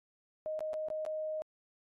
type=tone with dropouts; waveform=sine; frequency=622.3 Hz; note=D#5; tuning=in tune; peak=-34 dBFS; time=0.46-1.42 s; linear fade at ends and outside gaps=0 ms; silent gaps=0.592-0.606 / 0.733-0.74 / 0.885-0.902 / 1.051-1.063 s; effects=AAC 32 kbps